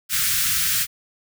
white band-stop noise, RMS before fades -21 dBFS, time 0.09-0.87 s, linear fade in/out 50 ms, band 180 to 1300 Hz, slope 48 dB/octave, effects none

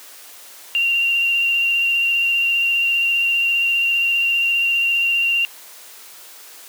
sine tone with vibrato, 2766 Hz, F7, 17 cents flat, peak -15 dBFS, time 0.75-5.45 s, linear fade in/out 0 ms, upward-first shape sine, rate 15 Hz, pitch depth 17 cents each way, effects white hiss -41 dBFS RMS until 6.68 s + high-pass 400 Hz 12 dB/octave

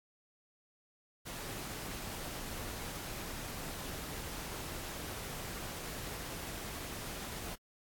pink noise, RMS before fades -43 dBFS, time 1.25-7.56 s, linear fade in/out 20 ms, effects AAC 64 kbps

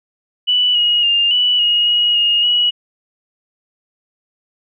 sine tone with pitch steps, 2965 / 2889 / 2807 / 2957 / 2877 / 2896 / 2854 / 2920 Hz, F#7 / F#7 / F7 / F#7 / F#7 / F#7 / F7 / F#7, +3 / -42 / +8 / -2 / -49 / -38 / +37 / -24 cents, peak -11 dBFS, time 0.47-2.71 s, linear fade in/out 20 ms, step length 280 ms, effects none

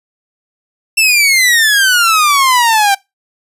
sawtooth exponential sweep, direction down, 2700 to 777 Hz, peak -4 dBFS, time 0.97-2.95 s, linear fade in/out 10 ms, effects noise-tail reverb RT60 0.2 s tail -22 dB re dry + resampled to 32000 Hz

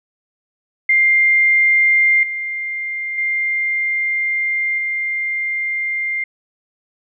sine tone with level steps, 2100 Hz, C7, 6 cents sharp, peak -10 / -21 / -16 / -18 dBFS, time 0.89-6.24 s, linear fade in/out 5 ms, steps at 2.23 / 3.18 / 4.78 s, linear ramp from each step 2 ms, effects none

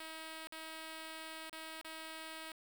5% pulse tone with dropouts, 319 Hz, D#4, 43 cents sharp, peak -34 dBFS, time 0-2.52 s, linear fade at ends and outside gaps 2 ms, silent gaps 0.473-0.522 / 1.497-1.528 / 1.815-1.846 s, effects 10-bit

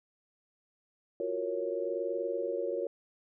sine chord, Gb major seventh, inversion third, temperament equal, 349.2 / 370 / 466.2 / 554.4 Hz, F4 / Gb4 / Bb4 / Db5, 0 / 0 / 0 / 0 cents, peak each -38 / -38 / -35 / -35 dBFS, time 1.2-2.87 s, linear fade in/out 2 ms, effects none

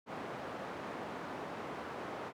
white band-pass noise, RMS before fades -43 dBFS, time 0.06-2.33 s, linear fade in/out 50 ms, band 150 to 970 Hz, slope 12 dB/octave, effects none

